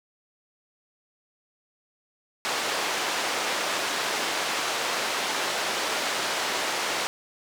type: band-pass noise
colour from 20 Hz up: pink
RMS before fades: -28 dBFS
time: 2.45-7.07 s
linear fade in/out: 0 ms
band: 530 to 6400 Hz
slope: 12 dB/octave
effects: none